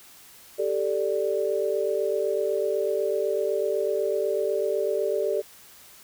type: chord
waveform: sine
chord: G suspended second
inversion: none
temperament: equal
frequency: 392 / 440 / 587.3 Hz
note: G4 / A4 / D5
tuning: 0 / 0 / 0 cents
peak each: -27 dBFS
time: 0.58-5.42 s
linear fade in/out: 20 ms
effects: white hiss -50 dBFS RMS until 6.03 s